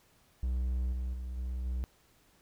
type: tone with level steps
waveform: triangle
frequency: 62.6 Hz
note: B1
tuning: 24 cents sharp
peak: -27 / -30 / -34 / -31 / -29 dBFS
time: 0.43-1.84 s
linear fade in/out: 0 ms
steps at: 0.92 / 1.13 / 1.37 / 1.65 s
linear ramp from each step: 10 ms
effects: pink hiss -66 dBFS RMS until 2.41 s